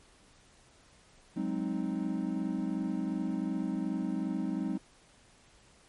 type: chord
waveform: triangle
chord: Ab dominant seventh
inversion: third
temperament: equal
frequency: 185 / 207.7 / 261.6 / 311.1 Hz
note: Gb3 / Ab3 / C4 / Eb4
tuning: 0 / 0 / 0 / 0 cents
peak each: -34 dBFS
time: 1.36-4.78 s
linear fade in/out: 10 ms
effects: pink hiss -61 dBFS RMS until 5.88 s + MP3 48 kbps